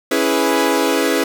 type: chord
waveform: sawtooth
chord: C# minor seventh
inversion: none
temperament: equal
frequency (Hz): 277.2 / 329.6 / 415.3 / 493.9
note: C#4 / E4 / G#4 / B4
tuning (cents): 0 / 0 / 0 / 0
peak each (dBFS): -16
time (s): 0.11-1.24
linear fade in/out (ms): 5
effects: 7-bit